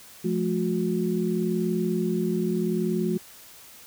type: tone cluster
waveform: sine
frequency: 175.5 / 216.2 / 362.3 Hz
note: F3 / A3 / F#4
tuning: +9 / -30 / -36 cents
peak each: -27 dBFS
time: 0.24-3.18 s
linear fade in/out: 10 ms
effects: white hiss -48 dBFS RMS until 3.86 s